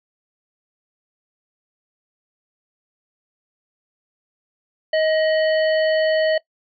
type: harmonic tone with a mistuned harmonic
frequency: 630 Hz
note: D#5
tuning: 21 cents sharp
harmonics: 1 / 3 / 5 / 7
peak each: -16 / -26 / -30 / -33 dBFS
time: 4.93-6.38 s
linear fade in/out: 5 ms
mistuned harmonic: 5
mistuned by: -76 cents
effects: noise-tail reverb RT60 0.1 s tail -20 dB re dry